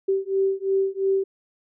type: beating tone pair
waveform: sine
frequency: 386.2 / 389.1 Hz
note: G4 / G4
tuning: -26 / -13 cents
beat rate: 2.9 Hz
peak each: -23 dBFS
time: 0.08-1.24 s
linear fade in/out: 10 ms
effects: none